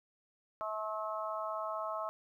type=harmonic tone; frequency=215.6 Hz; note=A3; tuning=35 cents flat; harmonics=3 / 4 / 5 / 6; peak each=-39 / -45 / -40 / -41 dBFS; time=0.61-2.09 s; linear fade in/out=0 ms; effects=12-bit